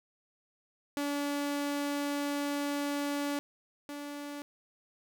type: tone pair in turn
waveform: sawtooth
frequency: 286.9 / 288.9 Hz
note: D4 / D4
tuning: -40 / -28 cents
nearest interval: unison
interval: 12 cents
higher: second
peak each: -27 / -35 dBFS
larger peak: first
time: 0.97-3.39 / 3.89-4.42 s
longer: first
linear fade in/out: 0 ms
effects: none